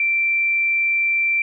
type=tone; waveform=sine; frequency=2349 Hz; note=D7; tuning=in tune; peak=-16 dBFS; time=0-1.42 s; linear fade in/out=2 ms; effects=none